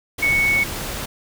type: tone in noise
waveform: sine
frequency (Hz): 2217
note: C#7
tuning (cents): 0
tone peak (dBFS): -15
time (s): 0.22-0.64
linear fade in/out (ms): 10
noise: pink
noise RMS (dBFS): -28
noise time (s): 0.18-1.06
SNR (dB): +10
effects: none